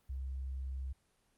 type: tone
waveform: sine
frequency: 66.1 Hz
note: C2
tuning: 18 cents sharp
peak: -37 dBFS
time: 0.09-0.93 s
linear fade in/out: 10 ms
effects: pink hiss -74 dBFS RMS until 1.37 s + Opus 24 kbps